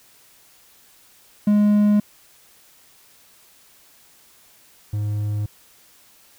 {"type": "tone pair in turn", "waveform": "triangle", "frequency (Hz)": [207.7, 104.54], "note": ["G#3", "G#2"], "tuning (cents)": [0, 12], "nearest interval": "octave", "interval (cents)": 1188, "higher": "first", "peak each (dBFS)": [-11, -19], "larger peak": "first", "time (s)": [[1.47, 2], [4.93, 5.46]], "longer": "neither", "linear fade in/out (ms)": 5, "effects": ["white hiss -53 dBFS RMS until 6.38 s"]}